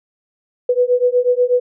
sine beating tone pair, 490 / 498.2 Hz, B4 / B4, -14 / +15 cents, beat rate 8.2 Hz, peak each -15 dBFS, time 0.69-1.6 s, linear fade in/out 5 ms, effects none

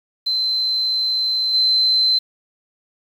sine tone with level steps, 4078 Hz, C8, 45 cents flat, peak -17 / -13 dBFS, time 0.26-2.19 s, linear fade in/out 10 ms, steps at 1.53 s, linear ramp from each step 20 ms, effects 7-bit

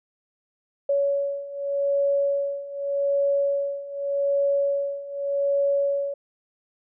sine beating tone pair, 561 / 561.84 Hz, C#5 / C#5, +21 / +23 cents, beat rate 0.84 Hz, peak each -26 / -23 dBFS, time 0.89-6.14 s, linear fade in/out 5 ms, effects none

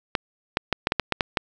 clicks, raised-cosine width 0.3 ms, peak -4 dBFS, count 9, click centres 0.152 / 0.571 / 0.727 / 0.871 / 0.921 / 0.997 / 1.123 / 1.208 / 1.372 s, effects none

